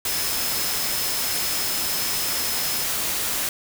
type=tone in noise; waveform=sine; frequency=5170 Hz; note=E8; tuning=34 cents flat; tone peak=-31 dBFS; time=0.07-2.84 s; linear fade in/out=2 ms; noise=white; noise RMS=-25 dBFS; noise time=0.05-3.49 s; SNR=-9 dB; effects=none